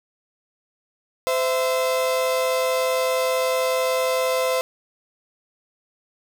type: tone pair together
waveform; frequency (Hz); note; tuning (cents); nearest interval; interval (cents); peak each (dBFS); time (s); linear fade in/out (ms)
35% pulse; 515 / 661.5; C5 / E5; -28 / +6; major third; 434; -19 / -24; 1.27-4.61; 0
effects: none